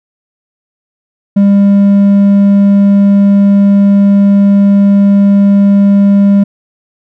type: tone with hard clipping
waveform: sine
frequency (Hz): 200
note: G3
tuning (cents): +35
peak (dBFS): -4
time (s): 1.36-6.44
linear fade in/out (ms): 10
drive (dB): 3
effects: none